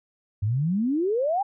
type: exponential sweep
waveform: sine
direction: up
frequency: 96.6 to 830.6 Hz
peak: -21 dBFS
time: 0.42-1.43 s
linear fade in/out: 10 ms
effects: none